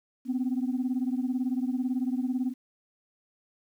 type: beating tone pair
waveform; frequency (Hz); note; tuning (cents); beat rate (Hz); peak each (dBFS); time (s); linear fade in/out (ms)
sine; 248.2 / 266.2; B3 / C4; +9 / +30; 18; -27 / -29; 0.25-2.54; 50
effects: tanh soft clip ceiling -21 dBFS + 10-bit